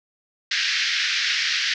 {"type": "band-pass noise", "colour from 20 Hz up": "pink", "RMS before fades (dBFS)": -23, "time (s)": [0.51, 1.74], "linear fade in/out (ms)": 5, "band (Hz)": [1600, 5600], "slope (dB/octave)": 48, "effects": []}